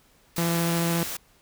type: noise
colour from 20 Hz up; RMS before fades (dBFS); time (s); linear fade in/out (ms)
white; -33; 0.36-1.17; 5
type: tone with vibrato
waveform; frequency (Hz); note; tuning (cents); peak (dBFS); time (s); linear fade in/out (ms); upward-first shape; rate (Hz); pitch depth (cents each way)
sawtooth; 168.8; E3; +41; -19; 0.38-1.03; 0; triangle; 14; 11
effects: pink hiss -60 dBFS RMS until 1.41 s